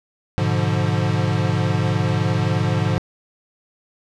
square chord, G# diminished seventh, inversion none, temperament equal, 103.83 / 123.47 / 146.83 / 174.61 Hz, G#2 / B2 / D3 / F3, 0 / 0 / 0 / 0 cents, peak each -22 / -25 / -24 / -25 dBFS, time 0.38-2.98 s, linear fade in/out 0 ms, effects low-pass 5000 Hz 12 dB/octave

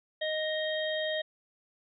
harmonic tone with a mistuned harmonic, 622.3 Hz, D#5, in tune, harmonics 1 / 3 / 5 / 6, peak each -31 / -36 / -38 / -39 dBFS, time 0.21-1.22 s, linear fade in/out 10 ms, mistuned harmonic 5, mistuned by +47 cents, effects none

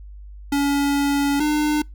square tone pair in turn, 283 / 300 Hz, C#4 / D4, +36 / +37 cents, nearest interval minor second, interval 101 cents, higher second, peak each -18 dBFS, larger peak neither, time 0.52-1.4 / 1.4-1.82 s, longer first, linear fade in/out 5 ms, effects noise-tail reverb RT60 0.2 s tail -26 dB re dry + added 50 Hz sine -36 dBFS peak until 1.94 s

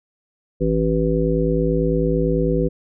harmonic tone, 54.5 Hz, A1, 16 cents flat, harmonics 1 / 3 / 5 / 7 / 9, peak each -23 / -21 / -24 / -23 / -22 dBFS, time 0.6-2.69 s, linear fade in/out 20 ms, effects none

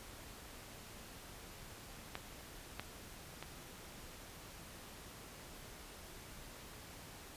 clicks, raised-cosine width 0.3 ms, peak -24 / -24 / -28 dBFS, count 3, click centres 2.154 / 2.796 / 3.426 s, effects pink hiss -53 dBFS RMS until 7.36 s + resampled to 32000 Hz

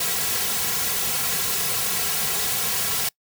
white noise with comb filter, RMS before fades -24 dBFS, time 0-3.09 s, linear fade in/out 5 ms, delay 3.3 ms, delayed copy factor -0.9, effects noise-tail reverb RT60 0.1 s tail -26 dB re dry

